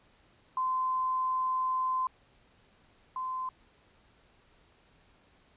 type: tone pair in turn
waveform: sine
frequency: 1032 / 1032 Hz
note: C6 / C6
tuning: -24 / -24 cents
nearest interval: unison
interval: 0 cents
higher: neither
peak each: -27 / -32 dBFS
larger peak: first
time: 0.57-2.07 / 3.16-3.49 s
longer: first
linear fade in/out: 2 ms
effects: pink hiss -64 dBFS RMS until 5.56 s + resampled to 8000 Hz